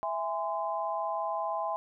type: chord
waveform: sine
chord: E augmented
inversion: none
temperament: just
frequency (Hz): 659.3 / 824.1 / 1030.1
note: E5 / G#5 / B#5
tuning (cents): 0 / -14 / -27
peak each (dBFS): -34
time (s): 0.03-1.76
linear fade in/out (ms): 0
effects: none